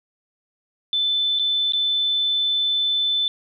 sine tone with dropouts, 3520 Hz, A7, in tune, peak -18 dBFS, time 0.93-3.28 s, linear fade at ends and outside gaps 1 ms, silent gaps 1.389-1.395 / 1.722-1.734 s, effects none

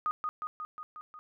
sine tone with echo, 1239 Hz, D#6, 8 cents flat, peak -27 dBFS, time 0.06-0.11 s, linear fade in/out 0 ms, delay 180 ms, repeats 6, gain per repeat -3 dB, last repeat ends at 1.19 s, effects none

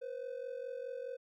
triangle ring-modulated tone, 507 Hz, B4, 45 cents sharp, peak -34 dBFS, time 0.01-1.17 s, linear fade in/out 20 ms, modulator 22.4 Hz, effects tanh soft clip ceiling -31 dBFS

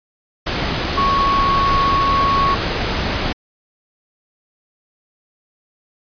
sine tone in noise, 1107 Hz, C#6, 3 cents flat, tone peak -14 dBFS, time 0.97-2.55 s, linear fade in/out 10 ms, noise pink, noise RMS -20 dBFS, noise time 0.46-3.33 s, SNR +3 dB, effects resampled to 11025 Hz

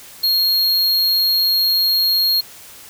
square tone, 4261 Hz, C8, 31 cents sharp, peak -14 dBFS, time 0.23-2.41 s, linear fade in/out 10 ms, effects white hiss -40 dBFS RMS until 2.89 s

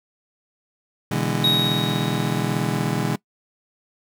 30% pulse chord, E dominant seventh, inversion second, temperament just, 123.61 / 148.33 / 164.81 / 206 Hz, B2 / D3 / E3 / G#3, +2 / +18 / 0 / -14 cents, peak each -24 dBFS, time 1.11-3.16 s, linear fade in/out 5 ms
triangle tone with exponential decay, 3785 Hz, A#7, 26 cents sharp, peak -14 dBFS, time 1.44-2.82 s, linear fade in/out 2 ms, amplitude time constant 300 ms
effects noise-tail reverb RT60 0.1 s tail -22 dB re dry

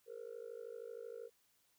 sine tone with amplitude modulation, 466.2 Hz, A#4, in tune, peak -40 dBFS, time 0.06-1.3 s, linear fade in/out 50 ms, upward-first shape sine, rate 52.9 Hz, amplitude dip 100%, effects tanh soft clip ceiling -41 dBFS + white hiss -75 dBFS RMS until 1.78 s

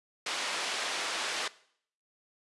white band-pass noise, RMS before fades -34 dBFS, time 0.26-1.48 s, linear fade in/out 5 ms, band 430 to 4200 Hz, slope 12 dB/octave, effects noise-tail reverb RT60 0.6 s tail -19 dB re dry + resampled to 24000 Hz

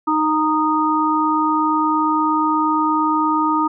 harmonic tone, 309.5 Hz, D#4, 9 cents flat, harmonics 1 / 3 / 4, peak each -19 / -19 / -19 dBFS, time 0.07-3.68 s, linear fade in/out 10 ms, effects none

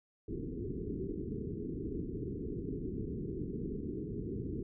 white low-pass noise, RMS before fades -39 dBFS, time 0.28-4.63 s, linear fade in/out 5 ms, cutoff 430 Hz, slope 96 dB/octave, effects none

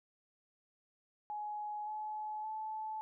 sine tone with pitch steps, 840 / 854.2 / 868.6 Hz, G#5 / G#5 / A5, +19 / +48 / -23 cents, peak -38 dBFS, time 1.3-3.01 s, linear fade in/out 0 ms, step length 570 ms, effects none

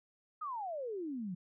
sine exponential sweep, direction down, 1290 to 170.3 Hz, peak -37 dBFS, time 0.41-1.35 s, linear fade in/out 10 ms, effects none

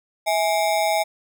square ring-modulated tone, 740 Hz, F#5, in tune, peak -16 dBFS, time 0.26-1.04 s, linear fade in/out 20 ms, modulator 89.4 Hz, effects none

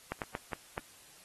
slowing click train, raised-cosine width 0.5 ms, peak -20 dBFS, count 5, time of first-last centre 0.12-0.779 s, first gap 98 ms, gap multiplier 1.36, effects white hiss -57 dBFS RMS until 1.24 s + AAC 32 kbps

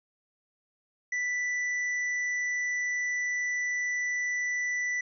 sine tone with hard clipping, 1975.5 Hz, B6, in tune, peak -29 dBFS, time 1.12-5.01 s, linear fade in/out 5 ms, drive 5 dB, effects resampled to 16000 Hz

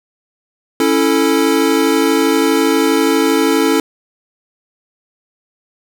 square chord, A major, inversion first, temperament equal, 277.2 / 329.6 / 440 Hz, C#4 / E4 / A4, 0 / 0 / 0 cents, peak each -16 dBFS, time 0.8-3.8 s, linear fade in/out 2 ms, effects none

